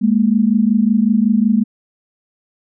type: tone pair together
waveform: sine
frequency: 207.7 / 233.1 Hz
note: G#3 / A#3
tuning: 0 / 0 cents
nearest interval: major second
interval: 200 cents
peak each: -13 / -14 dBFS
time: 0.01-1.64 s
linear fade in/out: 20 ms
effects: none